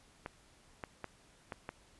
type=clicks; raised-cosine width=0.5 ms; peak=-25 dBFS; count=5; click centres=0.261 / 0.838 / 1.043 / 1.522 / 1.691 s; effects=pink hiss -64 dBFS RMS until 1.99 s + resampled to 24000 Hz